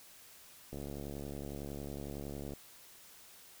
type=click train; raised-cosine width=2 ms; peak=-30 dBFS; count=129; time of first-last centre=0.73-2.535 s; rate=70.9 Hz; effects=white hiss -57 dBFS RMS until 3.6 s